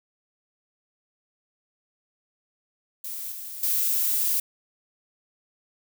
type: noise with level steps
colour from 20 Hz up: violet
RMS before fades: -34 / -37 / -24 dBFS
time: 3.04-4.4 s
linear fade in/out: 5 ms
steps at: 3.32 / 3.63 s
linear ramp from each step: 2 ms
effects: none